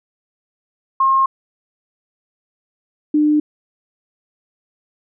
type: tone pair in turn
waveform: sine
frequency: 1071 / 300.5 Hz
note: C6 / D4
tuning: +40 / +40 cents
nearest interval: octave + minor seventh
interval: 2200 cents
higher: first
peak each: -11 dBFS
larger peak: neither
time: 1-1.26 / 3.14-3.4 s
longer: neither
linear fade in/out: 5 ms
effects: none